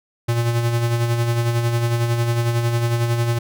square tone with tremolo, 117.8 Hz, A#2, 19 cents sharp, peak -16 dBFS, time 0.28-3.39 s, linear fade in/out 10 ms, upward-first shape sine, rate 11 Hz, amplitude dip 45%, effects none

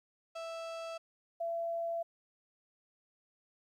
35% pulse / sine tone pair in turn, 659.3 / 673.2 Hz, E5 / E5, 0 / +36 cents, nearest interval unison, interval 36 cents, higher second, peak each -38 / -33 dBFS, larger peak second, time 0.35-0.98 / 1.4-2.03 s, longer neither, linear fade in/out 10 ms, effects low-pass 6000 Hz 12 dB/octave + 12-bit

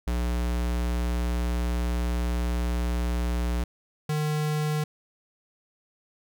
square tone pair in turn, 60 / 151.85 Hz, B1 / D#3, -49 / -42 cents, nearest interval octave + major third, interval 1607 cents, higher second, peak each -25 dBFS, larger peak neither, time 0.07-3.64 / 4.09-4.84 s, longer first, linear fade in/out 5 ms, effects none

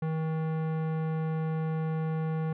sine tone with tanh clipping, 159.1 Hz, D#3, 39 cents sharp, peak -30 dBFS, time 0.02-2.53 s, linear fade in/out 5 ms, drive 18 dB, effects none

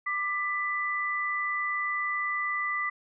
sine tone pair together, 1185.5 / 1988 Hz, D6 / B6, +16 / +11 cents, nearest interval major sixth, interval 895 cents, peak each -31 / -29 dBFS, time 0.06-2.9 s, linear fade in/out 10 ms, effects none

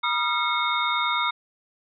sine tone cluster, 962 / 1219 / 1368 / 2178 / 3681 Hz, B5 / D#6 / F6 / C#7 / A#7, -46 / -36 / -36 / -31 / -23 cents, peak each -28 dBFS, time 0.03-1.31 s, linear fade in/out 10 ms, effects none

